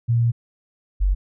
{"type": "tone pair in turn", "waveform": "sine", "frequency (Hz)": [117.5, 47.28], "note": ["A#2", "F#1"], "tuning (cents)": [14, 38], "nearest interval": "octave + major third", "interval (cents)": 1576, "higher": "first", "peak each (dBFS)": -15, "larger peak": "neither", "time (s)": [[0.08, 0.32], [1, 1.15]], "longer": "first", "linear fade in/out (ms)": 20, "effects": []}